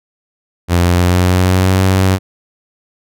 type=tone with pitch glide; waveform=sawtooth; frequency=87.31 to 94.66 Hz; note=F2 to F#2; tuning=0 to +40 cents; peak=-5 dBFS; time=0.68-2.19 s; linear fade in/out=50 ms; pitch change=+140 cents; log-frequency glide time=0.81-1.8 s; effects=none